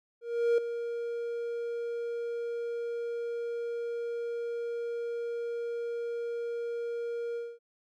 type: tone with ADSR envelope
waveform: triangle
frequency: 470 Hz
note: A#4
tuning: 14 cents sharp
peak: -19 dBFS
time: 0.21-7.59 s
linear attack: 370 ms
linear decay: 4 ms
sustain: -11 dB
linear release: 230 ms
effects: none